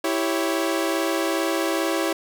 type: chord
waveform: sawtooth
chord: C# diminished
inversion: first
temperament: equal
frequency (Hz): 329.6 / 392 / 554.4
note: E4 / G4 / C#5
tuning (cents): 0 / 0 / 0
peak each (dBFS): -20 / -24 / -23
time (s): 0.04-2.13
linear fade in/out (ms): 5
effects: none